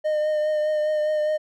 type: tone with vibrato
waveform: triangle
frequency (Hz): 610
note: D#5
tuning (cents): -34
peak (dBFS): -18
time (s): 0.04-1.38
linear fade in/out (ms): 20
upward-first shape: triangle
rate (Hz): 4.9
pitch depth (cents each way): 24
effects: none